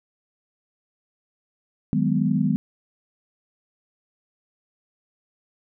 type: chord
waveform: sine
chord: G# minor seventh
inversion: second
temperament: just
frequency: 155.74 / 186.89 / 207.7 / 249.2 Hz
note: D#3 / F#3 / G#3 / B3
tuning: +2 / +18 / 0 / +16 cents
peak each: -24 dBFS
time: 1.93-2.56 s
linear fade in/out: 0 ms
effects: none